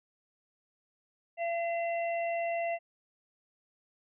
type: harmonic tone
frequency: 679 Hz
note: F5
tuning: 49 cents flat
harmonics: 1 / 3 / 4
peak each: -30 / -40 / -42 dBFS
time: 1.37-2.79 s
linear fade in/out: 50 ms
effects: none